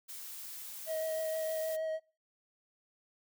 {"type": "noise", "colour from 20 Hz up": "blue", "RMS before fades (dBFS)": -45, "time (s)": [0.08, 1.77], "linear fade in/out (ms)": 20}
{"type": "tone with vibrato", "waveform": "triangle", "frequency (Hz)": 636, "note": "D#5", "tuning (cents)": 38, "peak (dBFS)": -31, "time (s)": [0.86, 2], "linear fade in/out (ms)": 50, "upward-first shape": "triangle", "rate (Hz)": 6.4, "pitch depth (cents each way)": 17}
{"effects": ["noise-tail reverb RT60 0.4 s tail -25 dB re dry"]}